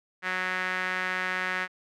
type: tone with band-pass filter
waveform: sawtooth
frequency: 184.4 Hz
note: F#3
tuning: 6 cents flat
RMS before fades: -30 dBFS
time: 0.22-1.68 s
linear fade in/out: 50 ms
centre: 1800 Hz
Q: 3.2
effects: none